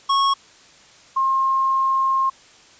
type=tone pair in turn; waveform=square / sine; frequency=1100 / 1067.5 Hz; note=C#6 / C6; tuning=-14 / +34 cents; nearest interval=minor second; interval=52 cents; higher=first; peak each=-16 dBFS; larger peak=neither; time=0.09-0.34 / 1.16-2.3 s; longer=second; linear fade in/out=10 ms; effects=white hiss -49 dBFS RMS until 2.79 s + resampled to 16000 Hz

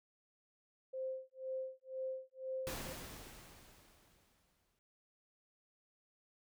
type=tone with tremolo; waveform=sine; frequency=523 Hz; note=C5; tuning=1 cent flat; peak=-37 dBFS; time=0.93-2.93 s; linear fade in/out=10 ms; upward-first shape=sine; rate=2 Hz; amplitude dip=100%
type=noise with exponential decay; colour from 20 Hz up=pink; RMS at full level=-42 dBFS; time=2.67-4.79 s; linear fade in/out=0 ms; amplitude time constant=460 ms
effects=none

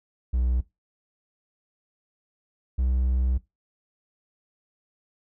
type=tone pair in turn; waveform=triangle; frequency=61.74 / 63.4 Hz; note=B1 / B1; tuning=0 / +46 cents; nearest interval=unison; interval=46 cents; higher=second; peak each=-19 dBFS; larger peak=neither; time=0.33-0.61 / 2.78-3.38 s; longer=second; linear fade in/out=10 ms; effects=noise-tail reverb RT60 0.2 s tail -19 dB re dry

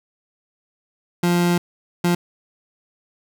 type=tone bursts at uneven times; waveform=30% pulse; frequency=174.61 Hz; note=F3; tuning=in tune; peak=-13 dBFS; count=2; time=1.23-1.58 / 2.04-2.15 s; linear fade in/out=5 ms; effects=none

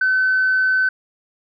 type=tone; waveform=sine; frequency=1521 Hz; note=F#6; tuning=47 cents sharp; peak=-13 dBFS; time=0.01-0.89 s; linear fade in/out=5 ms; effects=tanh soft clip ceiling -10 dBFS

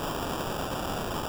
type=noise with sample-and-hold; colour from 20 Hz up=white; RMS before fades=-32 dBFS; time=0-1.28 s; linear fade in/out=0 ms; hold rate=2100 Hz; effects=none

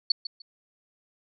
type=tone with echo; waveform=sine; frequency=4435 Hz; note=C#8; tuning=in tune; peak=-17 dBFS; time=0.1-0.12 s; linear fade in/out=5 ms; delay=150 ms; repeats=2; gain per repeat=-13 dB; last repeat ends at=0.42 s; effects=none

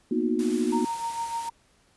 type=chord; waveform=sine; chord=B major seventh; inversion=third; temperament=equal with one note detuned; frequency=233.1 / 246.9 / 311.1 / 364.1 Hz; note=A#3 / B3 / D#4 / F#4; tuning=0 / 0 / 0 / -28 cents; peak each=-28 dBFS; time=0.11-0.85 s; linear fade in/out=5 ms
type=noise; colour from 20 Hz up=white; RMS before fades=-41 dBFS; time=0.39-1.49 s; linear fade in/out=2 ms
type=tone with tremolo; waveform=sine; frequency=925 Hz; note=A#5; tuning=14 cents flat; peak=-26 dBFS; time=0.72-1.5 s; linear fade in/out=10 ms; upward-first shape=sine; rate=6.6 Hz; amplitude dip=55%
effects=pink hiss -63 dBFS RMS until 1.96 s + resampled to 24000 Hz

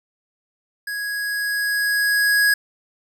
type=tone with level ramp; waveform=square; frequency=1661.2 Hz; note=G#6; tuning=in tune; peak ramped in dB=-26 to -14 dBFS; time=0.87-2.54 s; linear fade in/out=5 ms; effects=none

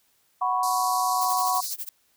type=chord; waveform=sine; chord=F# suspended fourth; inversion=none; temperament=equal; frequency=740 / 987.8 / 1108.7 Hz; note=F#5 / B5 / C#6; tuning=0 / 0 / 0 cents; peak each=-26 dBFS; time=0.41-1.61 s; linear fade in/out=10 ms
type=band-pass noise; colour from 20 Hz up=pink; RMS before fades=-34 dBFS; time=0.63-1.74 s; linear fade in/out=2 ms; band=4100 to 14000 Hz; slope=96 dB/octave
type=noise with tremolo; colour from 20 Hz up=violet; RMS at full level=-31 dBFS; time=1.21-1.89 s; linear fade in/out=2 ms; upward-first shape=sine; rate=12 Hz; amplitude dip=95%
effects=white hiss -66 dBFS RMS until 2.16 s

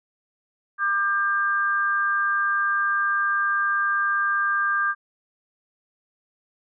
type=tone pair together; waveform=sine; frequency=1194.9 / 1595 Hz; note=D6 / G6; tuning=+30 / +30 cents; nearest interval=perfect fourth; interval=500 cents; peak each=-23 / -22 dBFS; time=0.78-4.95 s; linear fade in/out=50 ms; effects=none

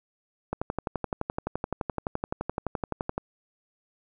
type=click train; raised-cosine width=1 ms; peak=-14 dBFS; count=32; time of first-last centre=0.53-3.18 s; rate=11.7 Hz; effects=none

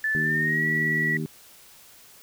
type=tone with pitch glide; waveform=sine; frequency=1749 to 1940.6 Hz; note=A6 to B6; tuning=-11 to -31 cents; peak=-22 dBFS; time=0.04-1.17 s; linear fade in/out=2 ms; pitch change=+180 cents; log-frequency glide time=0.2-0.66 s
type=harmonic tone; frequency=78.1 Hz; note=D#2; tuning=7 cents sharp; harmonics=2 / 3 / 4 / 5; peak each=-29 / -32 / -36 / -36 dBFS; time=0.15-1.26 s; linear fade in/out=0 ms
effects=white hiss -51 dBFS RMS until 2.22 s

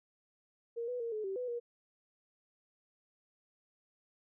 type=tone with pitch steps; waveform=sine; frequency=467 / 493.7 / 464.2 / 429.2 / 386.2 / 497.6 / 475.8 Hz; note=A#4 / B4 / A#4 / A4 / G4 / B4 / A#4; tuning=+3 / -1 / -7 / -43 / -26 / +13 / +35 cents; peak=-35 dBFS; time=0.76-1.6 s; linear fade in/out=20 ms; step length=120 ms; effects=none

